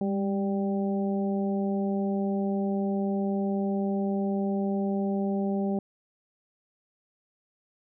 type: harmonic tone with a mistuned harmonic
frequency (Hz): 196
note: G3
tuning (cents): 0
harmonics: 1 / 2 / 3 / 4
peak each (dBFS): -26 / -32 / -36 / -38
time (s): 0.01-5.79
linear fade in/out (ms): 2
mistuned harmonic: 1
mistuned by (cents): +32
effects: none